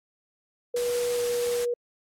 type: tone with pitch glide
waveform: sine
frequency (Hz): 484.3 to 481.5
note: B4 to B4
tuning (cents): -34 to -44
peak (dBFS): -24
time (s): 0.74-1.74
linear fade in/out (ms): 5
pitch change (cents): -10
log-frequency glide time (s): 1.16-1.21
type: noise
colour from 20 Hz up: white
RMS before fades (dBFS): -35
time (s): 0.76-1.65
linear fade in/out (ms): 5
effects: low-pass 11000 Hz 12 dB/octave + AAC 64 kbps